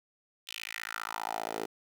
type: tone with high-pass filter sweep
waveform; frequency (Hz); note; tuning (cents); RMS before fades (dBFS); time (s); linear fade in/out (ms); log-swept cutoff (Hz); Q
10% pulse; 55; A1; 0; -38; 0.47-1.66; 10; 3200 to 430; 3.5
effects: 9-bit